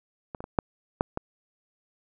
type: clicks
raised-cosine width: 1 ms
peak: -21 / -23 / -23 / -7 / -8 / -15 dBFS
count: 6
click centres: 0.348 / 0.405 / 0.441 / 0.588 / 1.009 / 1.174 s
effects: none